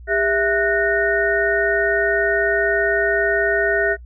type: tone cluster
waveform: sine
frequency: 402.8 / 661 / 1476 / 1842 Hz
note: G4 / E5 / F#6 / A#6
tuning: +47 / +5 / -5 / -21 cents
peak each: -21 dBFS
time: 0.07-3.97 s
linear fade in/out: 50 ms
effects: noise-tail reverb RT60 0.1 s tail -26 dB re dry + added 60 Hz sine -36 dBFS peak until 4.05 s